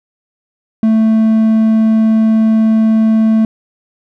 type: tone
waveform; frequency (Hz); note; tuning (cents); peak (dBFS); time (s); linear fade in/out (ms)
triangle; 220.9; A3; +7; -5; 0.83-3.45; 2
effects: none